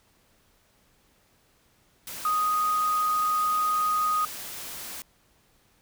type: tone in noise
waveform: sine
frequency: 1245 Hz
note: D#6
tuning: 1 cent sharp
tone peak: -22 dBFS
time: 2.25-4.25 s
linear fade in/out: 2 ms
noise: white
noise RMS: -38 dBFS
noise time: 2.07-5.02 s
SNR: +13 dB
effects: pink hiss -64 dBFS RMS until 5.81 s